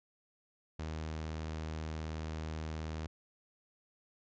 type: tone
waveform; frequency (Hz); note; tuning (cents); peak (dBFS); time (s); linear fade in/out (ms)
sawtooth; 78.7; D#2; +20; -34; 0.79-3.07; 5
effects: resampled to 16000 Hz